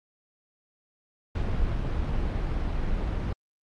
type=noise; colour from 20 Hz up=brown; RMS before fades=-27 dBFS; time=1.35-3.33 s; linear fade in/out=5 ms; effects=low-pass 4000 Hz 12 dB/octave + Opus 48 kbps